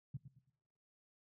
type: tone with echo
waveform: sine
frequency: 137.1 Hz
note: C#3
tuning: 19 cents flat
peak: -39 dBFS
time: 0.14-0.17 s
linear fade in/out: 5 ms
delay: 110 ms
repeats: 3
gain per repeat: -10 dB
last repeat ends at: 0.5 s
effects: noise-tail reverb RT60 1.0 s tail -22 dB re dry + high-pass 60 Hz 12 dB/octave